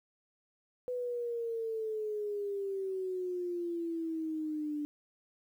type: exponential sweep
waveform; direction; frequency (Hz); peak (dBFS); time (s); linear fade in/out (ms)
sine; down; 500 to 293.7; -33; 0.88-4.85; 0
effects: 11-bit